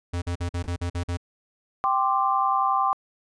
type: tone bursts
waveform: square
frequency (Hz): 87.31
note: F2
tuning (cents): 0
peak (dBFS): -26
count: 8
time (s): 0.13-1.172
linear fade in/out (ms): 10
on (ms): 90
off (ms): 46
type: noise with exponential decay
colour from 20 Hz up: brown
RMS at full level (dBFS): -34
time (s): 0.64-0.78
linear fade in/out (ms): 0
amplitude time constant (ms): 30
type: chord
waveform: sine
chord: G suspended fourth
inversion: none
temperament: just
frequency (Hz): 784 / 1045.3 / 1176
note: G5 / C6 / D6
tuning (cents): 0 / -2 / +2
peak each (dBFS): -24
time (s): 1.84-2.93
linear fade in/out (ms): 0
effects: resampled to 22050 Hz